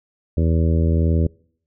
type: harmonic tone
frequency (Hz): 81.7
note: E2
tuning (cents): -15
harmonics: 1 / 2 / 3 / 4 / 5 / 6 / 7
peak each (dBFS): -16 / -22 / -26 / -28 / -30 / -32 / -33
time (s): 0.37-1.27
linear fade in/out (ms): 5
effects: noise-tail reverb RT60 0.6 s tail -26 dB re dry